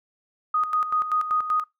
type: tone with tremolo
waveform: sine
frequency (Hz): 1244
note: D#6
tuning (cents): -1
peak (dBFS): -19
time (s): 0.54-1.64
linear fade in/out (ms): 5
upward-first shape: square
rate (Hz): 5.2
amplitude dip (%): 65
effects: noise-tail reverb RT60 0.2 s tail -24 dB re dry